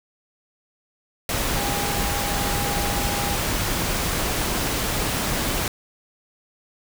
sine tone in noise, 811 Hz, G#5, 41 cents flat, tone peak -30 dBFS, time 1.56-3.35 s, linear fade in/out 2 ms, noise pink, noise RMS -24 dBFS, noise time 1.29-5.68 s, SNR -9 dB, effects none

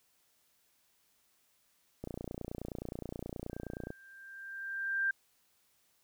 click train, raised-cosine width 2 ms, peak -26 dBFS, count 56, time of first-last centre 2.04-3.904 s, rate 29.5 Hz
sine tone with exponential growth, 1583 Hz, G6, 17 cents sharp, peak -27 dBFS, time 3.5-5.11 s, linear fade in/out 5 ms, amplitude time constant 350 ms
effects white hiss -72 dBFS RMS until 6.03 s

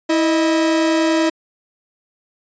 45% pulse tone pair together, 325.4 / 620.3 Hz, E4 / D#5, -22 / -5 cents, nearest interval major seventh, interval 1117 cents, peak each -15 / -20 dBFS, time 0.09-1.3 s, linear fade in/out 10 ms, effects resampled to 16000 Hz

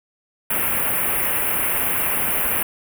white band-stop noise, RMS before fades -21 dBFS, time 0.5-2.63 s, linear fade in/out 5 ms, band 2800 to 10000 Hz, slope 48 dB/octave, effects none

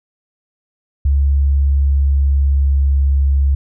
sine tone with pitch glide, 69.8 to 69 Hz, C#2 to C#2, +13 to -7 cents, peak -10 dBFS, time 1.05-3.55 s, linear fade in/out 5 ms, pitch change -20 cents, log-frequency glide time 1.22-3.01 s, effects none

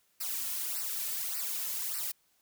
blue noise with flanger, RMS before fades -35 dBFS, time 0.2-2.12 s, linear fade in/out 10 ms, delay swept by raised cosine 0.29 to 2.59 ms, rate 1.7 Hz, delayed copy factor -0.85, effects white hiss -71 dBFS RMS until 2.41 s

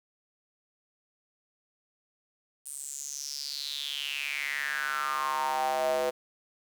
square tone with high-pass filter sweep, 71.2 Hz, C#2, 47 cents sharp, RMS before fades -32 dBFS, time 2.65-6.11 s, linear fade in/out 20 ms, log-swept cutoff 9300 to 530 Hz, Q 6.7, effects 9-bit

